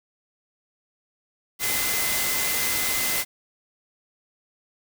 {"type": "tone in noise", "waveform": "sine", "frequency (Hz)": 2049, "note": "C7", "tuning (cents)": -37, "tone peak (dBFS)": -31, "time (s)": [1.59, 3.25], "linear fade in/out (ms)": 50, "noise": "white", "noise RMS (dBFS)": -25, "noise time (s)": [1.59, 3.25], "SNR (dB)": -9, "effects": []}